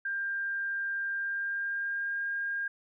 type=tone with pitch glide; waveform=sine; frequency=1594 to 1613.5 Hz; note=G6 to G6; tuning=+28 to +50 cents; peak=-30 dBFS; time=0.05-2.68 s; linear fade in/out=5 ms; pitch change=+22 cents; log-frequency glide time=1.12-2.25 s; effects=none